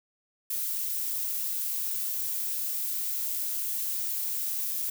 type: noise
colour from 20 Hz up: violet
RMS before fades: -31 dBFS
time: 0.5-4.9 s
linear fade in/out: 5 ms
effects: none